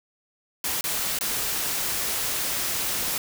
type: noise with dropouts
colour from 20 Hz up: white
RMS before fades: -27 dBFS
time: 0.64-3.18 s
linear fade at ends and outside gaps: 2 ms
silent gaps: 0.81-0.84 / 1.188-1.209 s
effects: none